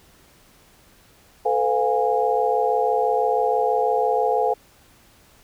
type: tone cluster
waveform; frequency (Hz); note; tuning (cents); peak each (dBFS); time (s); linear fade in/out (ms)
sine; 439.9 / 506 / 707 / 822; A4 / B4 / F5 / G#5; 0 / +42 / +21 / -18; -23; 1.45-4.54; 10
effects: pink hiss -54 dBFS RMS until 5.43 s